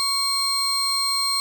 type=tone pair together; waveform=35% pulse; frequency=1110 / 4188 Hz; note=C#6 / C8; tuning=+2 / +1 cents; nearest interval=octave + major seventh; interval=2299 cents; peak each=-25 / -20 dBFS; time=0-1.4 s; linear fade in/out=0 ms; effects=none